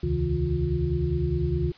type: tone cluster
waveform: sine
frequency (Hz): 69.1 / 79 / 135.3 / 160 / 354.4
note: C#2 / D#2 / C#3 / D#3 / F4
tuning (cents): -5 / +27 / -42 / +49 / +25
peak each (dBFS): -29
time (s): 0.03-1.72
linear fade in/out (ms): 5
effects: white hiss -52 dBFS RMS until 1.77 s + resampled to 11025 Hz